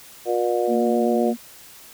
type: harmonic tone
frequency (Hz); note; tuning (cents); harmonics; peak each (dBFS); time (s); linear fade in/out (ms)
119.7; A#2; +46; 3 / 4 / 5 / 6; -23 / -24 / -25 / -26; 0.25-1.34; 50
type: tone with vibrato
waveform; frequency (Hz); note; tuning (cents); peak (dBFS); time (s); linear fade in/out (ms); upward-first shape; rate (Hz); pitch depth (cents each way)
sine; 233.1; A#3; 0; -21; 0.67-1.37; 50; sine; 7.7; 22
effects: white hiss -45 dBFS RMS until 1.93 s